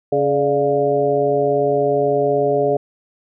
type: harmonic tone with a mistuned harmonic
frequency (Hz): 140.5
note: C#3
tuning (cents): +24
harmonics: 1 / 2 / 3 / 4 / 5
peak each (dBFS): -27 / -26 / -17 / -19 / -22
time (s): 0.12-2.77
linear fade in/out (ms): 5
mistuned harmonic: 4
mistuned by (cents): +70
effects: none